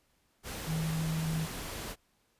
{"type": "tone in noise", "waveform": "sine", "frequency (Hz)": 160, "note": "D#3", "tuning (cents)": 49, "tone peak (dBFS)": -30, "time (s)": [0.66, 1.48], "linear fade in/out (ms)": 50, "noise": "pink", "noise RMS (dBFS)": -40, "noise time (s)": [0.43, 1.96], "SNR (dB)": 7, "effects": ["pink hiss -72 dBFS RMS until 2.39 s", "resampled to 32000 Hz"]}